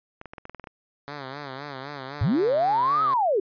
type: clicks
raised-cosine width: 0.5 ms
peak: -24 dBFS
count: 10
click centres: 0.214 / 0.257 / 0.335 / 0.382 / 0.454 / 0.496 / 0.547 / 0.597 / 0.641 / 0.672 s
type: tone with vibrato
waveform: 5% pulse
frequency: 138.59 Hz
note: C#3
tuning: in tune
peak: -23 dBFS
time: 1.08-3.14 s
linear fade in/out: 0 ms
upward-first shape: sine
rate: 3.9 Hz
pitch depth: 110 cents each way
type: linear two-way sweep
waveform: sine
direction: up then down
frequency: 78.7 to 1300 to 359 Hz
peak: -19 dBFS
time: 2.21-3.4 s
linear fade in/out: 5 ms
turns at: 3.03 s
effects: resampled to 11025 Hz